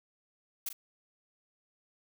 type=noise with echo; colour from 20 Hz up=blue; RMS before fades=-35 dBFS; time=0.66-0.69 s; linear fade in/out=5 ms; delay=40 ms; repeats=1; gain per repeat=-9 dB; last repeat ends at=0.73 s; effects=none